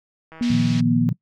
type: click train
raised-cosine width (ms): 0.5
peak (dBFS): -27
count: 79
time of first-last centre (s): 0.32-0.804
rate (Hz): 161
type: tone with tremolo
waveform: sine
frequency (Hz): 240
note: B3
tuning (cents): -49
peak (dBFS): -17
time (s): 0.41-1.09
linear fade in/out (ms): 0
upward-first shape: sine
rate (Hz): 2.4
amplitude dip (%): 35
type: band-pass noise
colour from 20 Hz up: pink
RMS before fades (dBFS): -36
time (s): 0.42-0.81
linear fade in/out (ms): 10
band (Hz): 2100 to 5500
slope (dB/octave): 24
type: chord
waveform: sine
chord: Bb suspended fourth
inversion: none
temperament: equal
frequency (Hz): 116.54 / 155.56 / 174.61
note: Bb2 / Eb3 / F3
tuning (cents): 0 / 0 / 0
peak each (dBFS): -23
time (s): 0.5-1.13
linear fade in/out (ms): 5
effects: noise-tail reverb RT60 0.1 s tail -22 dB re dry